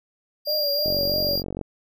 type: tone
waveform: square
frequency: 4783 Hz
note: D8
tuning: 31 cents sharp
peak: -23 dBFS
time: 0.45-1.43 s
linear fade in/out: 50 ms
type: tone with vibrato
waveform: sine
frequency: 587.3 Hz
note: D5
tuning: in tune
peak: -25 dBFS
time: 0.47-1.36 s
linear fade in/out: 5 ms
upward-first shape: triangle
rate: 3.1 Hz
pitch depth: 84 cents each way
type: click train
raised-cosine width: 2 ms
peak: -17 dBFS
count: 36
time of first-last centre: 0.86-1.613 s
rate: 46.5 Hz
effects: none